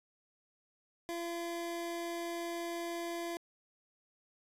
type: tone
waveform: 25% pulse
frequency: 340.7 Hz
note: F4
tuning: 43 cents flat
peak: -33 dBFS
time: 1.09-3.37 s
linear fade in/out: 0 ms
effects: resampled to 32000 Hz + 10-bit